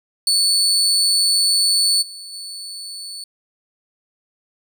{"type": "tone with level steps", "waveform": "30% pulse", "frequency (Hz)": 4453, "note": "C#8", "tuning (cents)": 7, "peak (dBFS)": [-11, -30, -27], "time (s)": [0.27, 3.24], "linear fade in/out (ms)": 2, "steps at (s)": [2.01, 2.32], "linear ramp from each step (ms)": 20, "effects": []}